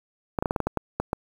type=clicks; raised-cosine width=1 ms; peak=-10 dBFS; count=10; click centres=0.388 / 0.425 / 0.458 / 0.509 / 0.562 / 0.603 / 0.67 / 0.773 / 1 / 1.131 s; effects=7-bit